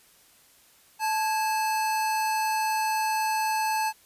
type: tone pair together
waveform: square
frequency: 872 / 1648.4 Hz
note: A5 / G#6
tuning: -16 / -13 cents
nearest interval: major seventh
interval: 1103 cents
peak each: -25 / -36 dBFS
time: 0.99-3.93 s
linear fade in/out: 50 ms
effects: white hiss -58 dBFS RMS until 4.05 s + resampled to 32000 Hz